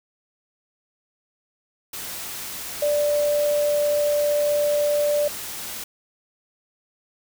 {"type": "tone in noise", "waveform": "sine", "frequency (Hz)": 587.3, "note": "D5", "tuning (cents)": 0, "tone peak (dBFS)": -18, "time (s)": [2.82, 5.28], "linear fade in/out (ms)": 5, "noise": "white", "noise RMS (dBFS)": -33, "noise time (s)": [1.93, 5.84], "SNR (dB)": 12, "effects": []}